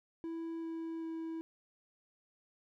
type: tone with pitch steps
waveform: triangle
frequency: 329.6 / 327.7 / 325.8 Hz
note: E4 / E4 / E4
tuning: 0 / -10 / -20 cents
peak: -36 dBFS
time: 0.24-1.41 s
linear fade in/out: 0 ms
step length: 390 ms
effects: none